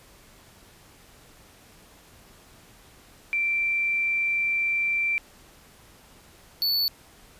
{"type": "tone pair in turn", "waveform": ["sine", "square"], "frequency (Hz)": [2349, 4457], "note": ["D7", "C#8"], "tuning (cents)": [0, 9], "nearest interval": "major seventh", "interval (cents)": 1109, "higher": "second", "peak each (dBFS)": -22, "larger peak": "neither", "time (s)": [[3.33, 5.18], [6.62, 6.88]], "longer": "first", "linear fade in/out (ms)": 0, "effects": ["pink hiss -53 dBFS RMS until 7.39 s", "resampled to 32000 Hz"]}